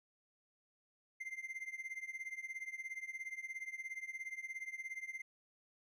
triangle tone with tremolo, 2089 Hz, C7, 3 cents flat, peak -37 dBFS, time 1.2-5.22 s, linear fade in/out 10 ms, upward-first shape triangle, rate 17 Hz, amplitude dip 95%, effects none

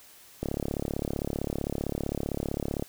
click train, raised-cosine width 2 ms, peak -16 dBFS, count 86, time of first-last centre 0.43-2.824 s, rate 35.5 Hz, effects white hiss -53 dBFS RMS until 2.88 s

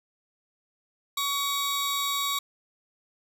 sawtooth tone pair together, 1128 / 3794 Hz, C#6 / A#7, +30 / +30 cents, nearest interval octave + major sixth, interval 2100 cents, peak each -25 / -26 dBFS, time 1.17-2.39 s, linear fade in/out 5 ms, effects none

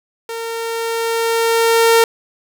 sawtooth tone with level ramp, 457.9 Hz, A#4, 31 cents flat, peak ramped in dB -20 to -4 dBFS, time 0.29-2.04 s, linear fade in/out 2 ms, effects none

